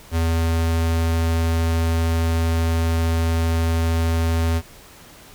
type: tone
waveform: square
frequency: 82.41 Hz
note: E2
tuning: in tune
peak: -18 dBFS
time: 0.11-4.62 s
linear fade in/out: 50 ms
effects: pink hiss -45 dBFS RMS until 5.34 s